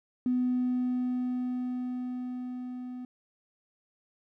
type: tone with level ramp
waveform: triangle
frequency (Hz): 250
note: B3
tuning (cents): +21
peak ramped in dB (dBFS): -20 to -35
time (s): 0.26-3.05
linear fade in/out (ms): 2
effects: tanh soft clip ceiling -22 dBFS